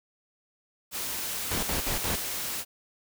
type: noise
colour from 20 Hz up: white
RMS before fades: -33 dBFS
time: 0.91-2.65 s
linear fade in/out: 50 ms
type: noise bursts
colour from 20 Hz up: pink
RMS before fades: -30 dBFS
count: 4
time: 1.51-2.158 s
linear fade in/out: 5 ms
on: 120 ms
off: 56 ms
effects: none